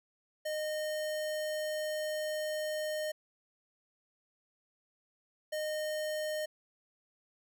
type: tone bursts at uneven times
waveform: square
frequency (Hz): 614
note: D#5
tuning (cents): -23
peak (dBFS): -34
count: 2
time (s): 0.45-3.12 / 5.52-6.46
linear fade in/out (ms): 10
effects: none